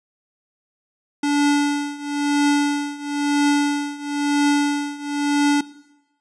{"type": "tone with tremolo", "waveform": "square", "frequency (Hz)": 288.9, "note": "D4", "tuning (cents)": -28, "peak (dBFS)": -14, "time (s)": [1.23, 5.61], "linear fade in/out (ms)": 5, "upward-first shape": "triangle", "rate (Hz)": 1, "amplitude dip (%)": 90, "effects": ["noise-tail reverb RT60 0.9 s tail -18 dB re dry", "resampled to 22050 Hz"]}